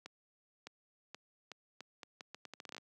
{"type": "accelerating click train", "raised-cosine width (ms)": 0.2, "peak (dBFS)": -29, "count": 17, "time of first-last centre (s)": [0.06, 2.781], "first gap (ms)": 610, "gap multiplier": 0.78, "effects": ["high-pass 200 Hz 12 dB/octave"]}